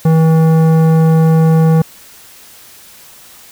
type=tone with tanh clipping; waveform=sine; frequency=161 Hz; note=E3; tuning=41 cents flat; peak=-8 dBFS; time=0.05-1.82 s; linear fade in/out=5 ms; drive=14 dB; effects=white hiss -39 dBFS RMS until 3.51 s